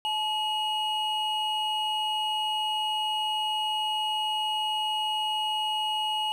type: tone pair together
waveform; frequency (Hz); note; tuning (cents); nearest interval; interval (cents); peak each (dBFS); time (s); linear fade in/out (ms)
triangle; 862.2 / 2900; A5 / F#7; -35 / -35; octave + major sixth; 2100; -27; 0.05-6.32; 0
effects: none